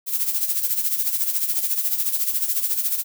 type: noise with tremolo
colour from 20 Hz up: violet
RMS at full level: -20 dBFS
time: 0.06-3.04 s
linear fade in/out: 50 ms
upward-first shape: sine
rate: 14 Hz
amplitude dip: 65%
effects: none